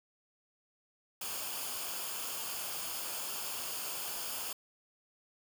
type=noise with comb filter; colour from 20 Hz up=white; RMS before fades=-39 dBFS; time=1.21-4.53 s; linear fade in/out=5 ms; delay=0.51 ms; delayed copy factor=-0.55; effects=none